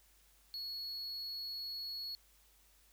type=tone; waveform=triangle; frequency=4358 Hz; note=C#8; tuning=30 cents flat; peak=-39 dBFS; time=0.54-2.15 s; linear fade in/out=0 ms; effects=added 50 Hz sine -69 dBFS peak until 2.92 s + white hiss -68 dBFS RMS until 2.92 s